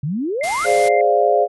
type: exponential sweep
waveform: sine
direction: up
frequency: 132.1 to 1480 Hz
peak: -19 dBFS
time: 0.03-0.66 s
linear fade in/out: 5 ms
type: tone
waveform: sine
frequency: 2093 Hz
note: C7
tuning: in tune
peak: -24 dBFS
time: 0.41-1.01 s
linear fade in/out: 2 ms
type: low-pass noise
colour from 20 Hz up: white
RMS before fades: -31 dBFS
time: 0.43-0.89 s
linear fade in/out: 10 ms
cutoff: 11000 Hz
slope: 96 dB/octave
type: chord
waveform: sine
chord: D half-diminished seventh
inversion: second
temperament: equal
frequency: 415.3 / 523.3 / 587.3 / 698.5 Hz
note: Ab4 / C5 / D5 / F5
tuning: 0 / 0 / 0 / 0 cents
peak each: -18 / -19 / -18 / -16 dBFS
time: 0.64-1.48 s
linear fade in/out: 50 ms
effects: none